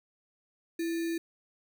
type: tone with sample-and-hold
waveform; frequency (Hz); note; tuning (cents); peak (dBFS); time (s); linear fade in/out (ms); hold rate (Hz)
sine; 332.3; E4; +14; -29; 0.79-1.18; 5; 2100
effects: none